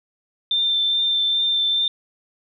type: tone with vibrato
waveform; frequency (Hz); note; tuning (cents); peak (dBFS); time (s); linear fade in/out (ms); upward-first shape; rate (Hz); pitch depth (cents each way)
sine; 3571; A7; +25; -17; 0.51-1.88; 2; sine; 2.4; 12
effects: none